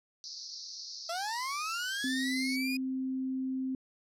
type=band-pass noise; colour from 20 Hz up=white; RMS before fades=-44 dBFS; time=0.24-2.56 s; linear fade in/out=0 ms; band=4200 to 5800 Hz; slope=96 dB/octave
type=linear sweep; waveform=30% pulse; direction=up; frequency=652 to 2489 Hz; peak=-31 dBFS; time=1.09-2.77 s; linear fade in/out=5 ms
type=tone; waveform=sine; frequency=261.6 Hz; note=C4; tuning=in tune; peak=-31 dBFS; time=2.04-3.75 s; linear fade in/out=2 ms
effects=low-pass 12000 Hz 12 dB/octave